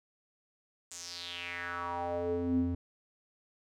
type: tone with band-pass filter sweep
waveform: square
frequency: 87.2 Hz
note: F2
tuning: 2 cents flat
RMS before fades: -35 dBFS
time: 0.91-2.75 s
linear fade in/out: 5 ms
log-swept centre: 7500 to 180 Hz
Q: 4.3
effects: none